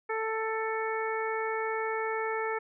harmonic tone, 442.4 Hz, A4, 9 cents sharp, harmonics 1 / 2 / 3 / 4 / 5, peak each -32 / -35 / -37 / -38 / -39 dBFS, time 0.09-2.59 s, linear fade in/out 10 ms, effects none

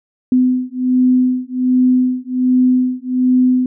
sine beating tone pair, 252.7 / 254 Hz, B3 / B3, +40 / +49 cents, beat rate 1.3 Hz, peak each -14 dBFS, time 0.32-3.66 s, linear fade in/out 2 ms, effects none

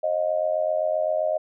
sine tone with amplitude modulation, 622.3 Hz, D#5, in tune, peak -17 dBFS, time 0.03-1.38 s, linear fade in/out 10 ms, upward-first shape sine, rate 87.7 Hz, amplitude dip 85%, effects none

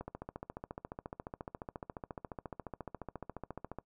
click train, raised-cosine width 1 ms, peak -27 dBFS, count 55, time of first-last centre 0.01-3.786 s, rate 14.3 Hz, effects noise-tail reverb RT60 0.1 s tail -20 dB re dry

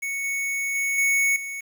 square tone with level steps, 2217 Hz, C#7, in tune, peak -27 / -25 / -23 / -19 / -31 dBFS, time 0.02-1.61 s, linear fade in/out 10 ms, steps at 0.24 / 0.75 / 0.98 / 1.36 s, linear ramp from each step 2 ms, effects 8-bit

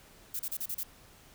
violet noise bursts, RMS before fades -35 dBFS, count 6, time 0.34-0.834 s, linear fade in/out 5 ms, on 54 ms, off 34 ms, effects pink hiss -57 dBFS RMS until 1.34 s

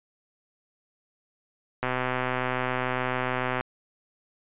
click train, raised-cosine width 0.5 ms, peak -12 dBFS, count 227, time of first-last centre 1.83-3.61 s, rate 127 Hz, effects resampled to 8000 Hz

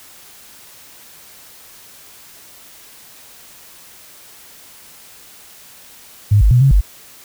sine tone with pitch steps, 102.9 / 52.2 / 123.5 / 136.1 / 49.1 Hz, G#2 / G#1 / B2 / C#3 / G1, -16 / +10 / 0 / -31 / +4 cents, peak -7 dBFS, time 6.31-6.81 s, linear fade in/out 10 ms, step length 100 ms, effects white hiss -42 dBFS RMS until 7.24 s

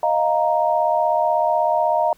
sine chord, Eb suspended second, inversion none, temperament equal, 622.3 / 698.5 / 932.3 Hz, Eb5 / F5 / Bb5, 0 / 0 / 0 cents, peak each -20 dBFS, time 0.03-2.13 s, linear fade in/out 2 ms, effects pink hiss -55 dBFS RMS until 2.17 s

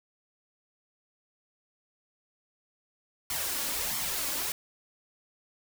white noise with flanger, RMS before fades -32 dBFS, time 3.3-4.52 s, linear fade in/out 2 ms, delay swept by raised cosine 0.91 to 3.61 ms, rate 1.5 Hz, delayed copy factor +0.6, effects none

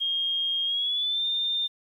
sine tone with pitch glide, 3236 to 3611 Hz, G#7 to A7, -46 to +44 cents, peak -24 dBFS, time 0-1.68 s, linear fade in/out 20 ms, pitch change +190 cents, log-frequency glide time 0.65-1.25 s, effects 10-bit

